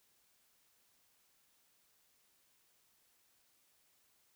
silence, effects white hiss -73 dBFS RMS until 4.35 s

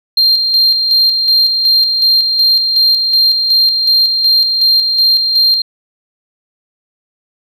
sine tone with tremolo, 4186 Hz, C8, in tune, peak -4 dBFS, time 0.17-5.62 s, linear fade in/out 5 ms, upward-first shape square, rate 2.7 Hz, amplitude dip 50%, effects tanh soft clip ceiling -5 dBFS

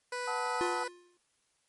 15% pulse tone, 493.9 Hz, B4, in tune, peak -28 dBFS, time 0.12-0.88 s, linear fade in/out 5 ms
sine chord, D# diminished, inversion first, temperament equal with one note detuned, 740 / 880 / 1275.1 Hz, F#5 / A5 / D#6, 0 / 0 / +42 cents, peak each -40 / -36 / -37 dBFS, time 0.27-0.84 s, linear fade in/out 10 ms
square tone with exponential decay, 353 Hz, F4, 19 cents sharp, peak -29 dBFS, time 0.61-1.17 s, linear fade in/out 0 ms, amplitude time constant 120 ms
effects white hiss -74 dBFS RMS until 1.68 s + MP3 48 kbps

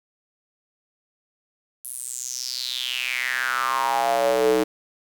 square tone with high-pass filter sweep, 63 Hz, B1, 35 cents sharp, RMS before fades -24 dBFS, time 1.84-4.64 s, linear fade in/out 10 ms, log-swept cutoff 11000 to 360 Hz, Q 6.2, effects 8-bit

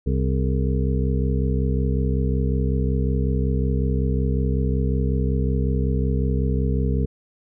harmonic tone with a mistuned harmonic, 65.41 Hz, C2, in tune, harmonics 1 / 2 / 3 / 4 / 6 / 7, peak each -21 / -24 / -27 / -30 / -32 / -32 dBFS, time 0.06-7.06 s, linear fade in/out 10 ms, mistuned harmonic 6, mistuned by +70 cents, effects none

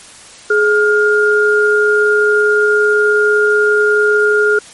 sine tone pair together, 420.7 / 1415 Hz, G#4 / F6, +22 / +22 cents, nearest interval octave + major sixth, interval 2100 cents, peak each -11 dBFS, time 0.5-4.59 s, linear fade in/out 5 ms, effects white hiss -37 dBFS RMS until 4.73 s + MP3 48 kbps

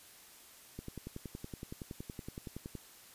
click train, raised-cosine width 3 ms, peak -29 dBFS, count 22, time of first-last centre 0.79-2.753 s, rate 10.7 Hz, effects white hiss -57 dBFS RMS until 3.14 s + resampled to 32000 Hz

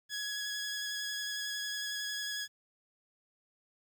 15% pulse tone with vibrato, 1675 Hz, G#6, 14 cents sharp, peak -29 dBFS, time 0.09-2.48 s, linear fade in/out 50 ms, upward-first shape square, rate 11 Hz, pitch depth 10 cents each way, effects 11-bit

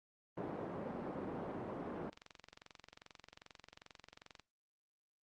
pink band-pass noise, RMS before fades -43 dBFS, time 0.37-2.1 s, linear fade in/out 5 ms, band 210 to 780 Hz, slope 12 dB/octave
click train, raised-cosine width 0.2 ms, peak -35 dBFS, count 52, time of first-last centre 2.13-4.397 s, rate 22.5 Hz
effects noise-tail reverb RT60 0.3 s tail -24 dB re dry + Opus 32 kbps

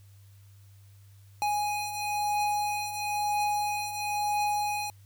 square beating tone pair, 830.6 / 831.6 Hz, G#5 / G#5, 0 / +2 cents, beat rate 1 Hz, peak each -29 / -35 dBFS, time 1.42-4.9 s, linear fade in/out 0 ms, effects added 99 Hz sine -51 dBFS peak until 5.05 s + white hiss -65 dBFS RMS until 5.05 s

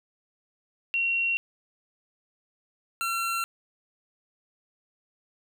sine / 25% pulse tone pair in turn, 2739 / 1360 Hz, F7 / F6, -34 / -46 cents, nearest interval octave, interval 1212 cents, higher first, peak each -23 dBFS, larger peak neither, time 0.94-1.37 / 3.01-3.44 s, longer neither, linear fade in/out 0 ms, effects none

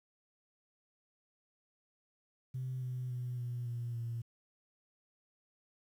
sine tone with pitch steps, 128.8 / 126.3 / 123.84 / 121.43 / 119.07 / 116.75 Hz, C3 / B2 / B2 / B2 / A#2 / A#2, -27 / +39 / +5 / -29 / +37 / +3 cents, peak -35 dBFS, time 2.54-4.22 s, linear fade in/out 10 ms, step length 280 ms, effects tanh soft clip ceiling -32 dBFS + 11-bit

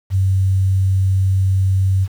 sine tone with quantisation, 95.4 Hz, G2, 47 cents flat, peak -12 dBFS, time 0.1-2.08 s, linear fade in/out 50 ms, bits 7, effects none

